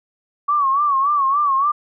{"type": "tone with vibrato", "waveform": "sine", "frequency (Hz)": 1127, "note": "C#6", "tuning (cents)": 28, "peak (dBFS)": -14, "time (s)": [0.48, 1.72], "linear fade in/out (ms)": 10, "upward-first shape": "sine", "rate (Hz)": 3.5, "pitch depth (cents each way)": 99, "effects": []}